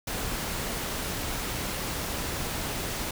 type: noise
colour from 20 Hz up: pink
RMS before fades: -32 dBFS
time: 0.07-3.11 s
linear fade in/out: 5 ms
effects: none

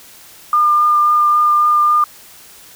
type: tone with vibrato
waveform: sine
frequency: 1204 Hz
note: D6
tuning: 43 cents sharp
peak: -9 dBFS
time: 0.53-2.04 s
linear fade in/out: 2 ms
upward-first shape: triangle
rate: 3.7 Hz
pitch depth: 11 cents each way
effects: white hiss -41 dBFS RMS until 2.75 s

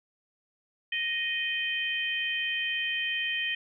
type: harmonic tone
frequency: 622.3 Hz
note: D#5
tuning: in tune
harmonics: 3 / 4 / 5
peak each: -32 / -32 / -32 dBFS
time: 0.92-3.55 s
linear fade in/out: 5 ms
effects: none

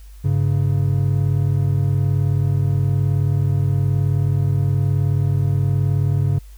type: tone pair together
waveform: triangle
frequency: 99.66 / 138.59 Hz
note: G2 / C#3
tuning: +29 / 0 cents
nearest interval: tritone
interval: 571 cents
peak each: -16 dBFS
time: 0.24-6.39 s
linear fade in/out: 10 ms
effects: added 50 Hz sine -37 dBFS peak until 6.57 s + white hiss -54 dBFS RMS until 6.57 s

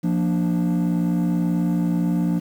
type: chord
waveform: triangle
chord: Bb major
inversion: second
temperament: equal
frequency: 174.61 / 233.1 / 293.7 Hz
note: F3 / Bb3 / D4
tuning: 0 / 0 / 0 cents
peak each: -17 / -23 / -22 dBFS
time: 0.03-2.4 s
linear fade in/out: 20 ms
effects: tanh soft clip ceiling -12 dBFS + 8-bit

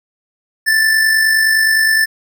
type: tone with amplitude modulation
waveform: square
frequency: 1763 Hz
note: A6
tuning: 3 cents sharp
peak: -9 dBFS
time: 0.66-2.06 s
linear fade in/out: 20 ms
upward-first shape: sine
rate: 49.7 Hz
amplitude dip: 40%
effects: none

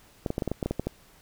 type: clicks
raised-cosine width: 2 ms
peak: -14 dBFS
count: 11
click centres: 0.262 / 0.304 / 0.381 / 0.422 / 0.477 / 0.516 / 0.628 / 0.66 / 0.71 / 0.796 / 0.87 s
effects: pink hiss -57 dBFS RMS until 1.21 s

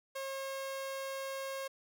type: tone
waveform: sawtooth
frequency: 540 Hz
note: C#5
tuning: 45 cents flat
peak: -34 dBFS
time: 0.15-1.68 s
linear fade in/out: 10 ms
effects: none

